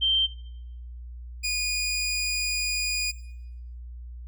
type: tone pair in turn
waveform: sine / 20% pulse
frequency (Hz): 3136 / 2457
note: G7 / D#7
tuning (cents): 0 / -22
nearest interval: major third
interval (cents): 422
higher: first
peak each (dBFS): -20 / -20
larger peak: neither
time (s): 0.01-0.27 / 1.43-3.12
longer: second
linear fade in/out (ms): 20
effects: noise-tail reverb RT60 0.8 s tail -18 dB re dry + added 60 Hz sine -37 dBFS peak until 4.27 s